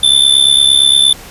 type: tone with amplitude modulation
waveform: square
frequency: 3526 Hz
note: A7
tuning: 3 cents sharp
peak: -3 dBFS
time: 0.03-1.13 s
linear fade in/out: 5 ms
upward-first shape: sine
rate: 68.7 Hz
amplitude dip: 80%
effects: pink hiss -33 dBFS RMS until 1.3 s + resampled to 32000 Hz